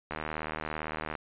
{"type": "click train", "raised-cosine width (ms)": 0.5, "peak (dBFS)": -19, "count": 82, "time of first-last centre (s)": [0.11, 1.152], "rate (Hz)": 77.7, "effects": ["resampled to 8000 Hz"]}